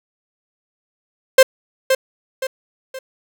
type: tone with echo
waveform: 45% pulse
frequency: 526 Hz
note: C5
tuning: 9 cents sharp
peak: -4 dBFS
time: 1.38-1.43 s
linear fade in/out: 5 ms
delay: 520 ms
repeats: 3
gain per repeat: -8 dB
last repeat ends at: 2.99 s
effects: none